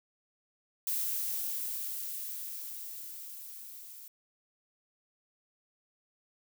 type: noise with level ramp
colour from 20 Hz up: violet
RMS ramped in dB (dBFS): -32 to -49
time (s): 0.87-4.08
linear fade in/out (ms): 2
effects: none